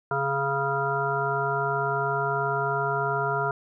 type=harmonic tone; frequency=138.59 Hz; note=C#3; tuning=in tune; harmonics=1 / 3 / 5 / 7 / 9 / 10; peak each=-32 / -30 / -30 / -30 / -34 / -29 dBFS; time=0.11-3.51 s; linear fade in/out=2 ms; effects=none